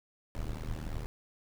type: noise with amplitude modulation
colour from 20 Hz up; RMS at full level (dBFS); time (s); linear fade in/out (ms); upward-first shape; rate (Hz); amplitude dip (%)
brown; -33; 0.35-1.06; 0; sine; 78; 95
effects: none